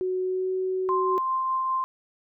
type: tone with pitch glide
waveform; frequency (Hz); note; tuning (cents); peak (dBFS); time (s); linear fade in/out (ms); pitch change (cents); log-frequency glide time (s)
sine; 370 to 374.1; F#4 to F#4; 0 to +19; -24; 0.01-1.18; 0; +19; 0.21-0.51
type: tone with tremolo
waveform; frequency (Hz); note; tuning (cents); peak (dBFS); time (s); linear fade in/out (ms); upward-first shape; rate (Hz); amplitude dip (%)
sine; 1046.5; C6; 0; -22; 0.89-1.84; 0; triangle; 5; 25
effects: none